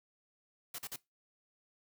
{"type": "noise bursts", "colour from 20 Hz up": "white", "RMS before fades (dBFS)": -42, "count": 3, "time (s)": [0.74, 0.961], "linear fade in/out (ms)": 5, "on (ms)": 45, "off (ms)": 43, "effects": ["noise-tail reverb RT60 0.2 s tail -21 dB re dry"]}